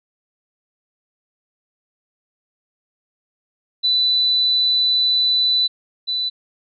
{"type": "tone pair in turn", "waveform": "sine", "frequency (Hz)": [3986, 3986], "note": ["B7", "B7"], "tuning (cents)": [15, 15], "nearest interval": "unison", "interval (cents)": 0, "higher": "neither", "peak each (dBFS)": [-14, -19], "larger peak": "first", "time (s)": [[3.83, 5.68], [6.07, 6.3]], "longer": "first", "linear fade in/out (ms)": 20, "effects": []}